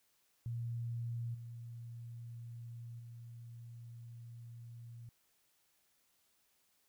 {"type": "tone with level steps", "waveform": "sine", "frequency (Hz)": 117.6, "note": "A#2", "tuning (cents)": 16, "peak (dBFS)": [-37, -45, -48], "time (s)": [0.46, 5.09], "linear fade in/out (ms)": 0, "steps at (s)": [1.34, 2.99], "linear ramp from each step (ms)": 10, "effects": ["white hiss -75 dBFS RMS until 6.88 s"]}